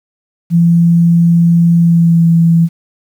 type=tone with pitch glide; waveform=sine; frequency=169.6 to 166.69 Hz; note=E3 to E3; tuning=+50 to +20 cents; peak=-5 dBFS; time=0.5-2.69 s; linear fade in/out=50 ms; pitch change=-30 cents; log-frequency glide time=1.77-2.27 s; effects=7-bit